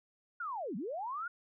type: linear two-way sweep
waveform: sine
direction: down then up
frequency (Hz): 1464 to 170 to 1464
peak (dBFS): -36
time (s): 0.4-1.28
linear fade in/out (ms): 5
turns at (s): 0.76
effects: none